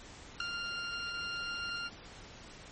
20% pulse tone with ADSR envelope, 1396.9 Hz, F6, in tune, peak -22 dBFS, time 0.4-1.9 s, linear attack 5 ms, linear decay 3 ms, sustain -9 dB, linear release 36 ms, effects pink hiss -51 dBFS RMS until 2.71 s + MP3 32 kbps

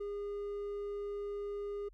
sine tone with hard clipping, 407.5 Hz, G#4, 33 cents flat, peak -38 dBFS, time 0-1.89 s, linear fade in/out 10 ms, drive 3 dB, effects added 40 Hz sine -56 dBFS peak until 1.93 s

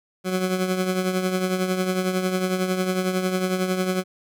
20% pulse tone with tremolo, 185 Hz, F#3, in tune, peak -14 dBFS, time 0.24-4.04 s, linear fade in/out 50 ms, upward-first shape triangle, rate 11 Hz, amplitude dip 60%, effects none

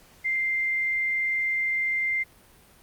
sine tone, 2093 Hz, C7, in tune, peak -23 dBFS, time 0.24-2.24 s, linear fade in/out 20 ms, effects pink hiss -55 dBFS RMS until 2.82 s + Opus 48 kbps

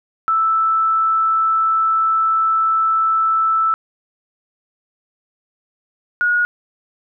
sine tone pair in turn, 1318.5 / 1446.2 Hz, E6 / F#6, 0 / -40 cents, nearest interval major second, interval 160 cents, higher second, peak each -13 dBFS, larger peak neither, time 0.28-3.74 / 6.21-6.45 s, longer first, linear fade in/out 0 ms, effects none

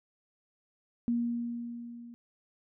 sine tone with level ramp, 236.7 Hz, A#3, 27 cents sharp, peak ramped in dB -25 to -45 dBFS, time 1.08-2.14 s, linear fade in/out 0 ms, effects none

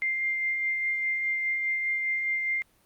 sine tone with tremolo, 2101 Hz, C7, 7 cents sharp, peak -24 dBFS, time 0.02-2.62 s, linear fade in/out 0 ms, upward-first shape sine, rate 4.9 Hz, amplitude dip 30%, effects pink hiss -64 dBFS RMS until 2.85 s + Opus 32 kbps

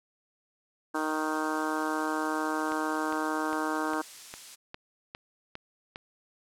blue noise, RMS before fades -41 dBFS, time 0.94-4.56 s, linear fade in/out 20 ms
harmonic tone, 155.56 Hz, D#3, in tune, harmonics 2 / 3 / 4 / 5 / 6 / 7 / 8 / 9 / 10, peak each -32 / -38 / -39 / -38 / -36 / -37 / -38 / -40 / -38 dBFS, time 0.94-4.02 s, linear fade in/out 10 ms
click train, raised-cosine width 0.3 ms, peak -23 dBFS, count 9, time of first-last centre 2.72-5.959 s, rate 2.47 Hz
effects low-pass 8000 Hz 12 dB/octave

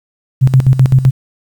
sine tone with tremolo, 130.81 Hz, C3, in tune, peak -3 dBFS, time 0.41-1.11 s, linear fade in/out 20 ms, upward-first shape square, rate 7.8 Hz, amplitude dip 75%, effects 7-bit

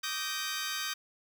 15% pulse chord, Eb major seventh, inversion third, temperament just, 1166.7 / 1244.5 / 1555.6 / 1866.8 Hz, D6 / Eb6 / G6 / Bb6, -12 / 0 / -14 / +2 cents, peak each -36 / -34 / -30 / -35 dBFS, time 0.03-0.94 s, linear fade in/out 10 ms, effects none

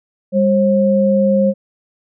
sine tone pair together, 200.1 / 537 Hz, G3 / C5, +36 / +45 cents, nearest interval octave + perfect fourth, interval 1709 cents, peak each -13 dBFS, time 0.32-1.54 s, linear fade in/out 50 ms, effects none

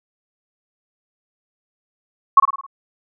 sine tone with echo, 1100 Hz, C#6, 14 cents flat, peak -4 dBFS, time 2.37-2.4 s, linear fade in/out 5 ms, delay 53 ms, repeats 5, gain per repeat -6 dB, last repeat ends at 2.665 s, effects none

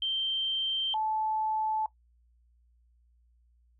sine tone pair in turn, 3136 / 869.7 Hz, G7 / A5, 0 / -20 cents, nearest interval octave + minor seventh, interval 2220 cents, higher first, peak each -27 dBFS, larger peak neither, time 0.02-0.94 / 0.94-1.86 s, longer neither, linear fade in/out 2 ms, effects noise-tail reverb RT60 0.1 s tail -17 dB re dry + added 59 Hz sine -62 dBFS peak until 3.79 s

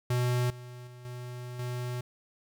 square tone with level steps, 123.5 Hz, B2, in tune, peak -26 / -43 / -47 / -39 / -33 dBFS, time 0.1-2.01 s, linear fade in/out 5 ms, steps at 0.5 / 0.87 / 1.05 / 1.59 s, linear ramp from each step 2 ms, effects 11-bit

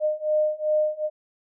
sine beating tone pair, 610 / 612.6 Hz, D#5 / D#5, -34 / -27 cents, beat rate 2.6 Hz, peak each -24 / -23 dBFS, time 0-1.1 s, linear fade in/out 50 ms, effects none

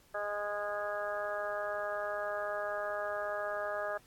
harmonic tone, 206.3 Hz, G#3, 11 cents flat, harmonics 2 / 3 / 4 / 5 / 6 / 7 / 8, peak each -46 / -36 / -44 / -49 / -41 / -47 / -41 dBFS, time 0.14-3.98 s, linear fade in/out 10 ms, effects pink hiss -64 dBFS RMS until 4.06 s + AAC 64 kbps

